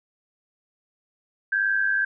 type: tone pair together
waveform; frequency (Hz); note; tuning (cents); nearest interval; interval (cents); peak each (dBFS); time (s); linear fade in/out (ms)
sine; 1568 / 1669.6; G6 / G#6; 0 / +9; minor second; 109; -21 / -26; 1.52-2.05; 5
effects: none